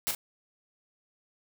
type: noise with echo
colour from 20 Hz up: white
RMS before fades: -29 dBFS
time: 0.07-0.11 s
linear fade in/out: 0 ms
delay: 39 ms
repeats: 1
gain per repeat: -7 dB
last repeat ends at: 0.149 s
effects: none